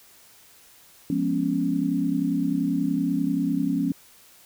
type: chord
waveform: sine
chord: C# dominant seventh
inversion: first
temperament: equal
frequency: 174.61 / 207.7 / 246.9 / 277.2 Hz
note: E#3 / G#3 / B3 / C#4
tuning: 0 / 0 / 0 / 0 cents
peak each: -28 / -30 / -28 / -24 dBFS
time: 1.1-3.92 s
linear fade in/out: 2 ms
effects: white hiss -53 dBFS RMS until 4.45 s